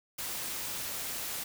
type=noise; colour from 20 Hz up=white; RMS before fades=-37 dBFS; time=0.18-1.44 s; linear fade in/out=10 ms; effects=none